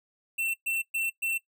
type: tone bursts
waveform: square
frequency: 2695 Hz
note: E7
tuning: 38 cents sharp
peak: -28 dBFS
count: 4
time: 0.38-1.38 s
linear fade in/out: 10 ms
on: 160 ms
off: 120 ms
effects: noise-tail reverb RT60 0.1 s tail -18 dB re dry